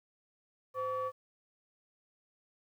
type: ring-modulated tone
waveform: triangle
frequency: 311.1 Hz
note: D#4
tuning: in tune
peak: -27 dBFS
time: 0.74-1.12 s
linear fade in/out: 50 ms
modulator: 827 Hz
effects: tanh soft clip ceiling -24 dBFS + 11-bit